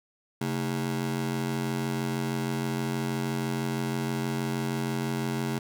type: ring-modulated tone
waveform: 30% pulse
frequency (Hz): 179.2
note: F3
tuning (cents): +45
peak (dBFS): -22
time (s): 0.41-5.59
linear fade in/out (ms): 5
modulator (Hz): 43.1
effects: none